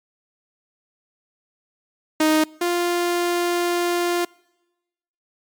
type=tone pair in turn; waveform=sawtooth; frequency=311.1 / 349.2 Hz; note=D#4 / F4; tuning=0 / 0 cents; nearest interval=major second; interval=200 cents; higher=second; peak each=-11 / -15 dBFS; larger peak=first; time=2.2-2.44 / 2.61-4.25 s; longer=second; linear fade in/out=5 ms; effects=noise-tail reverb RT60 1.0 s tail -26 dB re dry + MP3 96 kbps